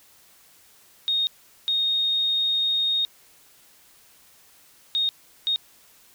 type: tone bursts at uneven times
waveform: sine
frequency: 3712 Hz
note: A#7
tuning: 8 cents flat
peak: -20 dBFS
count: 4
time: 1.08-1.27 / 1.68-3.05 / 4.95-5.09 / 5.47-5.56 s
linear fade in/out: 0 ms
effects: white hiss -55 dBFS RMS until 6.14 s